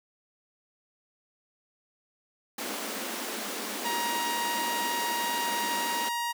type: high-pass noise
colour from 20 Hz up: pink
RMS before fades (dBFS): -35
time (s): 2.58-6.09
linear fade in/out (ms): 5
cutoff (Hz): 200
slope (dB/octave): 96
type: tone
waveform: sawtooth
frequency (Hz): 945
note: A#5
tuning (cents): +23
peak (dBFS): -25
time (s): 3.84-6.33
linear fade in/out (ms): 20
effects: none